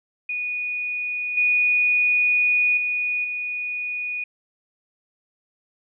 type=tone with level steps; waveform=sine; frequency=2465 Hz; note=D#7; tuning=17 cents flat; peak=-24 / -16 / -21 / -25 dBFS; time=0.29-4.24 s; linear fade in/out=5 ms; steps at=1.37 / 2.77 / 3.24 s; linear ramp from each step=5 ms; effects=none